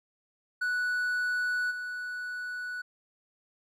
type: tone with level steps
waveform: triangle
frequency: 1478 Hz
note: F#6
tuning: 2 cents flat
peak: -25 / -32 dBFS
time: 0.61-2.82 s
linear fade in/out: 10 ms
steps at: 1.7 s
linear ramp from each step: 20 ms
effects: none